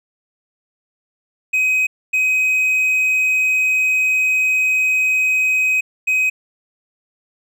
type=tone bursts at uneven times; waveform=triangle; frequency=2523 Hz; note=D#7; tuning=23 cents sharp; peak=-12 dBFS; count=3; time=1.53-1.87 / 2.13-5.81 / 6.07-6.3 s; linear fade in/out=10 ms; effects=none